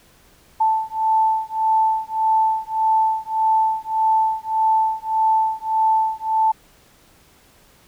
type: beating tone pair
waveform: sine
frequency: 880 / 881.7 Hz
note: A5 / A5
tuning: 0 / +3 cents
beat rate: 1.7 Hz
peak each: -19 dBFS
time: 0.6-6.52 s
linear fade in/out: 10 ms
effects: pink hiss -53 dBFS RMS until 7.87 s